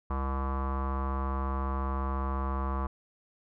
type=tone with low-pass filter; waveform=square; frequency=67.2 Hz; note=C2; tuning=47 cents sharp; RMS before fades=-31 dBFS; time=0.1-2.87 s; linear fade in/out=5 ms; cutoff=1100 Hz; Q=6.8; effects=none